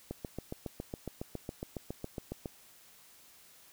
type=click train; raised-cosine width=2 ms; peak=-24 dBFS; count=18; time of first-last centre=0.11-2.458 s; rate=7.24 Hz; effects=white hiss -59 dBFS RMS until 3.72 s